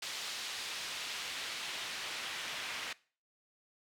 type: noise with band-pass filter sweep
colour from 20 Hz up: pink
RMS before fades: -41 dBFS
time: 0.02-2.93 s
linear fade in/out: 5 ms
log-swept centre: 3900 to 2600 Hz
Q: 0.98
effects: noise-tail reverb RT60 0.4 s tail -21 dB re dry